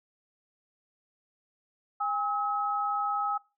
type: tone pair together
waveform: sine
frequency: 814.1 / 1282 Hz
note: G#5 / E6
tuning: -35 / -49 cents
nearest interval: minor sixth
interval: 786 cents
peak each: -30 / -29 dBFS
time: 2-3.38 s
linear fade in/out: 10 ms
effects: noise-tail reverb RT60 0.3 s tail -23 dB re dry